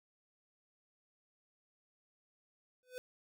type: tone with exponential growth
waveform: square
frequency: 503 Hz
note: B4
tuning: 32 cents sharp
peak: -40 dBFS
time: 2.83-2.98 s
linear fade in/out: 0 ms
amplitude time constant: 32 ms
effects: none